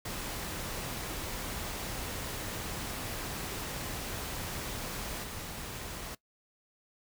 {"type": "noise with level steps", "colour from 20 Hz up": "pink", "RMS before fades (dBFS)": [-38, -41], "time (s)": [0.05, 6.15], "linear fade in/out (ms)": 5, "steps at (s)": 5.23, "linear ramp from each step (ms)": 10, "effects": ["noise-tail reverb RT60 0.1 s tail -20 dB re dry"]}